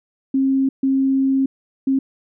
sine tone bursts at uneven times, 268.4 Hz, C4, 44 cents sharp, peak -14 dBFS, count 3, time 0.34-0.69 / 0.83-1.46 / 1.87-1.99 s, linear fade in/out 5 ms, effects none

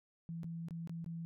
sine tone with dropouts, 166.5 Hz, E3, 18 cents sharp, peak -40 dBFS, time 0.29-1.25 s, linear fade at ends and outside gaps 0 ms, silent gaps 0.433-0.443 / 0.685-0.708 / 0.874-0.895 / 1.044-1.062 s, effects none

